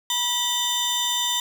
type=tone cluster; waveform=30% pulse; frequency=970 / 3022 / 3605 Hz; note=B5 / F#7 / A7; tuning=-31 / +36 / +41 cents; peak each=-26 / -26 / -21 dBFS; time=0.1-1.4 s; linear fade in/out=2 ms; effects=none